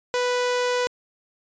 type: tone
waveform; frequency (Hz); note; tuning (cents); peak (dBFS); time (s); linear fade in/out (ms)
sawtooth; 493.9; B4; 0; -17; 0.14-0.87; 0
effects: resampled to 16000 Hz